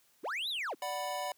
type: linear two-way sweep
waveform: triangle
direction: up then down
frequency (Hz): 200.2 to 4061 to 200.2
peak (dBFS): -32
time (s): 0.23-0.75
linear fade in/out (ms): 20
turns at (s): 0.49
type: chord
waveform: square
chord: B minor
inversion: first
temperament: equal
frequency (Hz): 587.3 / 740 / 987.8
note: D5 / F#5 / B5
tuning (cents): 0 / 0 / 0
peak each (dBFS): -40 / -39 / -40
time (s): 0.82-1.32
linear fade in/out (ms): 2
effects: white hiss -68 dBFS RMS until 1.37 s + high-pass 60 Hz 12 dB/octave